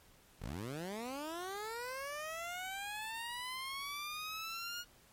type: linear sweep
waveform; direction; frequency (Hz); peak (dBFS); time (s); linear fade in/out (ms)
15% pulse; up; 34.52 to 1443; -34; 0.39-4.85; 50
effects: pink hiss -64 dBFS RMS until 5.12 s + MP3 64 kbps